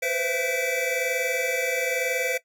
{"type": "tone cluster", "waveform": "square", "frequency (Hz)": [496, 517, 672, 1982, 2310], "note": ["B4", "C5", "E5", "B6", "D7"], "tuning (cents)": [7, -21, 33, 6, -29], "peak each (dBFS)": [-32, -30, -35, -33, -29], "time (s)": [0.02, 2.38], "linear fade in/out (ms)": 10, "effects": ["noise-tail reverb RT60 0.1 s tail -17 dB re dry"]}